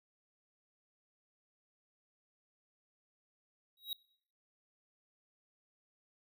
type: tone with exponential growth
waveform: square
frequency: 3827 Hz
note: A#7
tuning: 45 cents sharp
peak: -34 dBFS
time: 3.77-3.93 s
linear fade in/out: 2 ms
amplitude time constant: 34 ms
effects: noise-tail reverb RT60 0.6 s tail -22 dB re dry